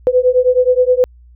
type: beating tone pair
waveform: sine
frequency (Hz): 498 / 507.5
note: B4 / B4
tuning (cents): +14 / +47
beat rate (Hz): 9.5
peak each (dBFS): -12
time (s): 0.07-1.04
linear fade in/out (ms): 0
effects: added 60 Hz sine -40 dBFS peak until 1.35 s